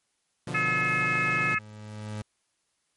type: tone with exponential growth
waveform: 30% pulse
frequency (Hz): 106.4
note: G#2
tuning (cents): +42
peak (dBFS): -29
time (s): 0.47-2.22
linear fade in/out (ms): 5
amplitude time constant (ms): 380
type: chord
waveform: sawtooth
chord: B diminished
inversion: none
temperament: equal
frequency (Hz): 123.47 / 146.83 / 174.61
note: B2 / D3 / F3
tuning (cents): 0 / 0 / 0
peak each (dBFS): -32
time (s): 0.47-1.55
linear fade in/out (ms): 5
type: harmonic tone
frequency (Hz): 428.3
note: A4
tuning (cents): -47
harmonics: 3 / 4 / 5 / 6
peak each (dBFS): -29 / -29 / -29 / -29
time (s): 0.54-1.59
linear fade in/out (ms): 10
effects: white hiss -74 dBFS RMS until 2.96 s + MP3 48 kbps